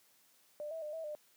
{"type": "tone with pitch steps", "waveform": "sine", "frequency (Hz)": [596, 648, 603, 647, 601], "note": ["D5", "E5", "D5", "E5", "D5"], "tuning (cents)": [25, -30, 46, -32, 40], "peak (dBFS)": -39, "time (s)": [0.6, 1.15], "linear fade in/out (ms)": 0, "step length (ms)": 110, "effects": ["white hiss -68 dBFS RMS until 1.36 s", "high-pass 150 Hz 12 dB/octave"]}